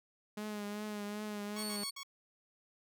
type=tone with vibrato; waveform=sawtooth; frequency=208.6 Hz; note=G#3; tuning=8 cents sharp; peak=-35 dBFS; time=0.37-1.84 s; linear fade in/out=5 ms; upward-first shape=triangle; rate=2.6 Hz; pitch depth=41 cents each way
type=tone bursts; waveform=10% pulse; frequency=1108.7 Hz; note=C#6; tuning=in tune; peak=-35 dBFS; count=4; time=1.56-2.033 s; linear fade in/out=5 ms; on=71 ms; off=63 ms
type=tone; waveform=25% pulse; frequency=4435 Hz; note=C#8; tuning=in tune; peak=-35 dBFS; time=1.58-1.91 s; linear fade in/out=10 ms
effects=none